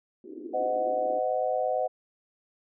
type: band-pass noise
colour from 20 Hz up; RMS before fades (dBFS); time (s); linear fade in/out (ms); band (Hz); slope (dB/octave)
white; -41; 0.24-1.19; 5; 280 to 370; 48
type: chord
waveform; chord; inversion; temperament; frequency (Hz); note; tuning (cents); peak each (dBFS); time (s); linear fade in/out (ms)
sine; C diminished; none; equal with one note detuned; 513.4 / 622.3 / 740; C5 / Eb5 / Gb5; -33 / 0 / 0; -29; 0.53-1.88; 20
effects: none